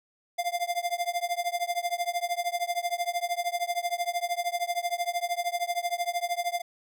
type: tone with tremolo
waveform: square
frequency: 698.5 Hz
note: F5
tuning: in tune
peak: -24 dBFS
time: 0.38-6.62 s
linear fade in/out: 10 ms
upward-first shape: triangle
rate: 13 Hz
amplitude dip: 100%
effects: none